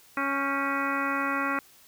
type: harmonic tone with a mistuned harmonic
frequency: 277.2 Hz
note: C#4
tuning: in tune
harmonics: 1 / 2 / 3 / 4 / 5 / 6 / 7 / 8 / 9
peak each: -32 / -37 / -38 / -31 / -31 / -38 / -34 / -41 / -38 dBFS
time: 0.17-1.59 s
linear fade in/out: 2 ms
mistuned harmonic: 6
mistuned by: -75 cents
effects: white hiss -56 dBFS RMS until 1.87 s